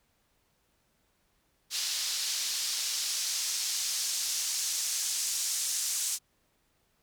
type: noise with band-pass filter sweep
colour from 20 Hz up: white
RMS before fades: -32 dBFS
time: 1.7-6.19 s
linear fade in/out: 50 ms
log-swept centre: 4600 to 6900 Hz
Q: 1.5
effects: pink hiss -72 dBFS RMS until 7.02 s